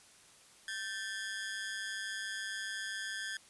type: ring-modulated tone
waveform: sawtooth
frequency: 1661.2 Hz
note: G#6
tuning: in tune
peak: -31 dBFS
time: 0.68-3.37 s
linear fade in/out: 2 ms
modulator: 103 Hz
effects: white hiss -60 dBFS RMS until 3.49 s + resampled to 24000 Hz

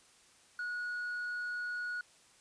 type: tone with tanh clipping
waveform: sine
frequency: 1456 Hz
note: F#6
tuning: 28 cents flat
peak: -36 dBFS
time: 0.59-2.01 s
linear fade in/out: 2 ms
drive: 2 dB
effects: white hiss -63 dBFS RMS until 2.4 s + resampled to 22050 Hz

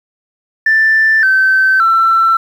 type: tone with pitch steps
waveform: sine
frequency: 1770 / 1540.9 / 1341.4 Hz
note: A6 / G6 / E6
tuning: +10 / -30 / +30 cents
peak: -6 dBFS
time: 0.66-2.37 s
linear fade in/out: 5 ms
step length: 570 ms
effects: tanh soft clip ceiling -3 dBFS + 7-bit

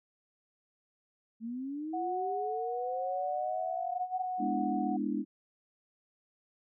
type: linear sweep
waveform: sine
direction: up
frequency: 220 to 769 Hz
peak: -35 dBFS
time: 1.4-4.26 s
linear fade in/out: 50 ms
type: tone with tremolo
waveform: sine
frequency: 736 Hz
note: F#5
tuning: 9 cents flat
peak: -32 dBFS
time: 1.93-4.97 s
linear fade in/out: 10 ms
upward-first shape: sine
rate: 0.9 Hz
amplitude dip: 25%
type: chord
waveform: sine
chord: E dominant seventh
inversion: first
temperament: equal with one note detuned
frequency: 207.7 / 246.9 / 293.7 / 328.7 Hz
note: G#3 / B3 / D4 / E4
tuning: 0 / 0 / 0 / -5 cents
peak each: -35 / -36 / -34 / -38 dBFS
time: 4.38-5.25 s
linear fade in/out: 50 ms
effects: none

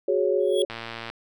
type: chord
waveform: sine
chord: F# suspended second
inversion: none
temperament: equal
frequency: 370 / 415.3 / 554.4 Hz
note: F#4 / G#4 / C#5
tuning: 0 / 0 / 0 cents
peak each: -24 dBFS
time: 0.08-0.65 s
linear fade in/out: 5 ms
type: tone with exponential growth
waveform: square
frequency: 3339 Hz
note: G#7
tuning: 9 cents sharp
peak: -25 dBFS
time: 0.4-0.62 s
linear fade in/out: 1 ms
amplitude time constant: 46 ms
type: click train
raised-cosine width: 0.3 ms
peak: -18 dBFS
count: 47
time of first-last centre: 0.7-1.1 s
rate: 115 Hz
effects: none

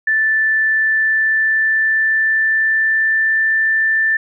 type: tone with pitch glide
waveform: sine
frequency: 1760 to 1773.3 Hz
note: A6 to A6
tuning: 0 to +13 cents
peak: -12 dBFS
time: 0.07-4.17 s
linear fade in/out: 5 ms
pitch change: +13 cents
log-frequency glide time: 0.65-3.53 s
effects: none

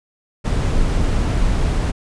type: noise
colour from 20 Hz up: brown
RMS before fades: -17 dBFS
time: 0.44-1.92 s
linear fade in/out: 20 ms
effects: resampled to 22050 Hz

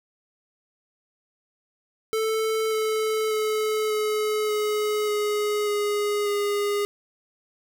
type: tone with pitch steps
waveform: square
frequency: 440.5 / 435.9 / 431.4 / 427 / 422.6 / 418.2 / 413.9 / 409.6 Hz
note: A4 / A4 / A4 / G#4 / G#4 / G#4 / G#4 / G#4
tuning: +2 / -16 / -34 / +48 / +30 / +12 / -6 / -24 cents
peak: -23 dBFS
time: 2.13-6.85 s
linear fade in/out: 0 ms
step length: 590 ms
effects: none

